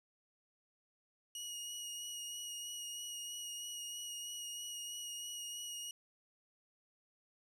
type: tone with vibrato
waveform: 20% pulse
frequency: 2891 Hz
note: F#7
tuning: 41 cents flat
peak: -37 dBFS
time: 1.35-5.91 s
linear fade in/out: 2 ms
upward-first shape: sine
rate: 3.1 Hz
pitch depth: 16 cents each way
effects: none